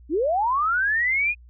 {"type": "linear sweep", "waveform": "sine", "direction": "up", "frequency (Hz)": [267.5, 2495], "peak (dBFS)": -19, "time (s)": [0.09, 1.35], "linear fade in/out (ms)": 50, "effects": ["added 60 Hz sine -45 dBFS peak until 1.49 s"]}